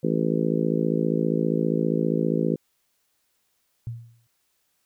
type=harmonic tone; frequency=55 Hz; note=A1; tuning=in tune; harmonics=3 / 4 / 5 / 6 / 7 / 8 / 9; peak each=-26 / -27 / -28 / -29 / -29 / -30 / -31 dBFS; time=0.03-2.56 s; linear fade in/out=10 ms
type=tone with exponential decay; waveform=sine; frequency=116.54 Hz; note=A#2; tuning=in tune; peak=-26 dBFS; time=3.87-4.27 s; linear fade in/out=0 ms; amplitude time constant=86 ms
effects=white hiss -71 dBFS RMS until 4.85 s